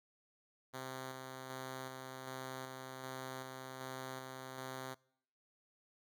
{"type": "tone with tremolo", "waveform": "5% pulse", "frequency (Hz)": 130.81, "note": "C3", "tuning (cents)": 0, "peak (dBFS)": -32, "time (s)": [0.73, 4.95], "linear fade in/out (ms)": 20, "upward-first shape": "square", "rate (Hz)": 1.3, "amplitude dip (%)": 30, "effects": ["noise-tail reverb RT60 0.7 s tail -25 dB re dry"]}